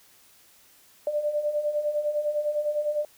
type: beating tone pair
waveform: sine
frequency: 587.3 / 597.2 Hz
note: D5 / D5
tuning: 0 / +29 cents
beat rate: 9.9 Hz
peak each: -31 / -25 dBFS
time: 1.07-3.05 s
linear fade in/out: 2 ms
effects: white hiss -57 dBFS RMS until 3.17 s